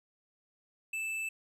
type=tone with hard clipping; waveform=sine; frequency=2637 Hz; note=E7; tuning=in tune; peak=-35 dBFS; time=0.93-1.29 s; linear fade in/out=5 ms; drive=8 dB; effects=none